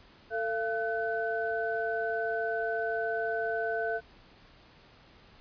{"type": "tone cluster", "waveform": "sine", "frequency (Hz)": [446.5, 683, 1509], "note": ["A4", "F5", "F#6"], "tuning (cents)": [25, -39, 34], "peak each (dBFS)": [-33, -32, -34], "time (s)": [0.3, 4.01], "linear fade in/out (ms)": 50, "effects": ["pink hiss -57 dBFS RMS until 5.4 s", "resampled to 11025 Hz"]}